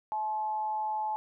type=tone with amplitude modulation; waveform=sine; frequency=860 Hz; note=A5; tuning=40 cents flat; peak=-27 dBFS; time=0.12-1.16 s; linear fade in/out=0 ms; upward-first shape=sine; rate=202 Hz; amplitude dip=45%; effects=none